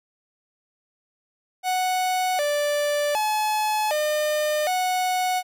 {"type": "tone with pitch steps", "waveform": "45% pulse", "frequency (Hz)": [739, 586, 855, 605, 736], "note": ["F#5", "D5", "A5", "D#5", "F#5"], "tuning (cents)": [-2, -4, -50, -49, -9], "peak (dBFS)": -21, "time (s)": [1.63, 5.43], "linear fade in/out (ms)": 50, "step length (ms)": 760, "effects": []}